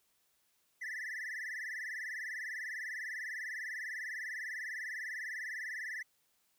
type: tone with vibrato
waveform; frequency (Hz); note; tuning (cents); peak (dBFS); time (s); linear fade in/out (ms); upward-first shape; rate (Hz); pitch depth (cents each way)
triangle; 1864.7; A#6; 0; -37; 0.81-6.03; 10; sine; 20; 150
effects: white hiss -75 dBFS RMS until 6.58 s